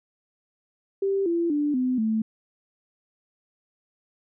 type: tone with pitch steps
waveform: sine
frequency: 392 / 339.3 / 293.7 / 254.2 / 220 Hz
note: G4 / F4 / D4 / C4 / A3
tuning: 0 / -50 / 0 / -50 / 0 cents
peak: -21 dBFS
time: 1.02-2.22 s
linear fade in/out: 5 ms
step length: 240 ms
effects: none